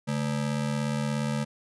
square ring-modulated tone, 180.2 Hz, F#3, 45 cents flat, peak -24 dBFS, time 0.07-1.45 s, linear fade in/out 20 ms, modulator 38.5 Hz, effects resampled to 24000 Hz

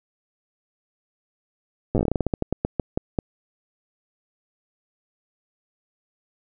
slowing click train, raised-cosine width 2 ms, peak -8 dBFS, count 20, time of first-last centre 1.95-3.188 s, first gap 8 ms, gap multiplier 1.2, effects none

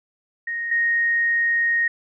sine tone pair in turn, 1864.7 / 1864.7 Hz, A#6 / A#6, 0 / 0 cents, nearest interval unison, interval 0 cents, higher neither, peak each -24 / -17 dBFS, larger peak second, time 0.47-0.71 / 0.71-1.88 s, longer second, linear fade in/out 5 ms, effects none

